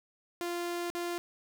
sawtooth tone with dropouts, 347.3 Hz, F4, 10 cents flat, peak -29 dBFS, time 0.41-1.18 s, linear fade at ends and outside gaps 0 ms, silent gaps 0.901-0.95 s, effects none

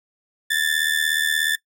30% pulse ring-modulated tone, 1755 Hz, A6, 5 cents flat, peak -13 dBFS, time 0.5-1.56 s, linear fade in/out 10 ms, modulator 38.4 Hz, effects noise-tail reverb RT60 0.1 s tail -21 dB re dry

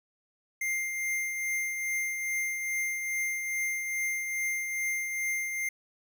square tone with tremolo, 2100 Hz, C7, 6 cents sharp, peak -28 dBFS, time 0.61-5.69 s, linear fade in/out 5 ms, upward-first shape triangle, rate 2.4 Hz, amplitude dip 45%, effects none

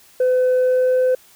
sine tone with pitch glide, 507 to 510.2 Hz, B4 to C5, +45 to -44 cents, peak -11 dBFS, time 0.2-1.15 s, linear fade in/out 5 ms, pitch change +11 cents, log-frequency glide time 0.55-1.02 s, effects tanh soft clip ceiling -12 dBFS + white hiss -50 dBFS RMS until 1.35 s

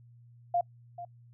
sine tone with echo, 698.5 Hz, F5, in tune, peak -24 dBFS, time 0.54-0.61 s, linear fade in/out 5 ms, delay 440 ms, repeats 1, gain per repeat -14 dB, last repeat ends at 1.05 s, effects noise-tail reverb RT60 0.1 s tail -26 dB re dry + added 119 Hz sine -53 dBFS peak until 1.33 s

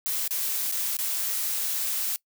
blue noise with dropouts, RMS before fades -28 dBFS, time 0.06-2.16 s, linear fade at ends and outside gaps 0 ms, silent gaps 0.277-0.308 / 0.715-0.723 / 0.968-0.988 s, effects noise-tail reverb RT60 0.1 s tail -22 dB re dry

